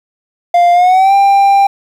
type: tone with pitch glide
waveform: triangle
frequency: 698.5 to 793.1 Hz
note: F5 to G5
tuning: 0 to +20 cents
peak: -3 dBFS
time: 0.54-1.67 s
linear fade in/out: 5 ms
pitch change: +220 cents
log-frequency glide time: 0.73-1.14 s
effects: 7-bit